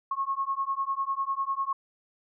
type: beating tone pair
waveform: sine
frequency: 1085 / 1095 Hz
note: C#6 / C#6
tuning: -37 / -22 cents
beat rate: 10 Hz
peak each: -30 dBFS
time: 0.11-1.73 s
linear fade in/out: 5 ms
effects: none